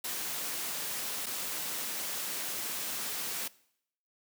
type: noise with dropouts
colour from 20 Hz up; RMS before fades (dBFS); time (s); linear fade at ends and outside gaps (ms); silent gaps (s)
white; -36; 0.04-3.48; 5; 1.26-1.265
effects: noise-tail reverb RT60 0.7 s tail -21 dB re dry + high-pass 150 Hz 12 dB/octave